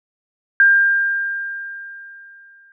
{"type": "tone with exponential decay", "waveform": "sine", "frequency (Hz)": 1598, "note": "G6", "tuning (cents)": 33, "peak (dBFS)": -7, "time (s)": [0.6, 2.72], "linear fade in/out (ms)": 1, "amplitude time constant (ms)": 460, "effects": []}